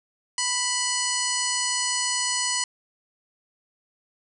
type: harmonic tone with a mistuned harmonic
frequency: 987.8 Hz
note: B5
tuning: in tune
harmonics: 1 / 2 / 3 / 4 / 5 / 6 / 7 / 8 / 9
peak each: -32 / -32 / -32 / -32 / -32 / -32 / -32 / -32 / -32 dBFS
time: 0.38-2.64 s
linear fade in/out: 2 ms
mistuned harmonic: 4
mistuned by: +140 cents
effects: none